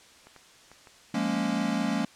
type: clicks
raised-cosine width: 0.5 ms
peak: -34 dBFS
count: 4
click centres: 0.27 / 0.363 / 0.716 / 0.872 s
type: chord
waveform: square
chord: Bb minor seventh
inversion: second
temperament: equal with one note detuned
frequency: 176.75 / 207.7 / 233.1 / 277.2 Hz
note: F3 / Ab3 / Bb3 / Db4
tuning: +21 / 0 / 0 / 0 cents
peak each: -35 / -31 / -31 / -32 dBFS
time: 1.14-2.05 s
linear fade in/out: 5 ms
effects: white hiss -54 dBFS RMS until 2.15 s + low-pass 7000 Hz 12 dB/octave